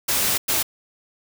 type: noise bursts at uneven times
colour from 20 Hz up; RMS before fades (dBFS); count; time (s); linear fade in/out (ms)
white; -21; 2; 0.08-0.38 / 0.48-0.63; 10
effects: none